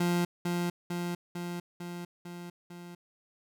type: tone with echo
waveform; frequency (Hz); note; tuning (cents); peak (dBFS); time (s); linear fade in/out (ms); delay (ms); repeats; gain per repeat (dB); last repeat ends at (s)
30% pulse; 174.61; F3; 0; -23; 0-0.25; 5; 450; 6; -3; 2.95
effects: none